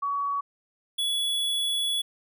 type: tone pair in turn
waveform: sine / square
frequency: 1129 / 3393 Hz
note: C#6 / G#7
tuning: +31 / +36 cents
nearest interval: octave + perfect fifth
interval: 1905 cents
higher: second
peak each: -25 dBFS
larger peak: neither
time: 0.02-0.41 / 0.98-2.02 s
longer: second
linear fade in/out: 10 ms
effects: none